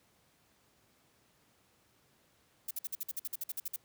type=noise bursts; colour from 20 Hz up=violet; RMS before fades=-37 dBFS; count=14; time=2.68-3.762 s; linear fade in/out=5 ms; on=29 ms; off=52 ms; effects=pink hiss -69 dBFS RMS until 3.84 s + high-pass 80 Hz 12 dB/octave